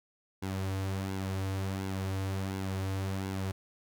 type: tone with flanger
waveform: sawtooth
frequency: 96 Hz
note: G2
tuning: 36 cents flat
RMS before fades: -34 dBFS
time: 0.42-3.52 s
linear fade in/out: 10 ms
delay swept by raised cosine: 1.6 to 5.1 ms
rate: 1.4 Hz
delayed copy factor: -0.55
effects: none